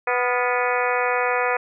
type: harmonic tone with a mistuned harmonic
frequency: 247.4 Hz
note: B3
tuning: 3 cents sharp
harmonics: 2 / 3 / 4 / 5 / 6 / 7 / 8 / 9 / 10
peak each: -24 / -26 / -27 / -28 / -29 / -29 / -30 / -31 / -31 dBFS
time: 0.07-1.57 s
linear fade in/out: 5 ms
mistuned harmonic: 6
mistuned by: -64 cents
effects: none